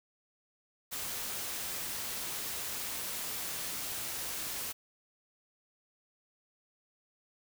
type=noise; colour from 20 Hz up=white; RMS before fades=-38 dBFS; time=0.91-4.73 s; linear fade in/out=20 ms; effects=none